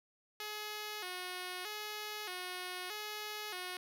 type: tone with vibrato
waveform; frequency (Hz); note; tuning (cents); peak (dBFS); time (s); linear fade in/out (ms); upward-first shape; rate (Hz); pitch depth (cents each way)
5% pulse; 392; G4; 0; -29; 0.4-3.77; 2; square; 0.8; 130
effects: none